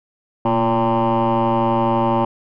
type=tone with frequency modulation; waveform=sine; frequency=570 Hz; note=C#5; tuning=48 cents sharp; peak=-12 dBFS; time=0.45-2.25 s; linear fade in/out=5 ms; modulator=112 Hz; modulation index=4; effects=tanh soft clip ceiling -13 dBFS